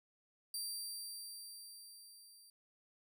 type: tone with level ramp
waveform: 20% pulse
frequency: 4700 Hz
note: D8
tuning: 1 cent sharp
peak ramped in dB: -33 to -54 dBFS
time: 0.54-2.5 s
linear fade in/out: 2 ms
effects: none